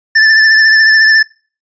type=tone with vibrato; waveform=square; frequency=1760 Hz; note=A6; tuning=in tune; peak=-5 dBFS; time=0.15-1.23 s; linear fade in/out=10 ms; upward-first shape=triangle; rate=14 Hz; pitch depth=36 cents each way; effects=noise-tail reverb RT60 0.4 s tail -25 dB re dry + resampled to 16000 Hz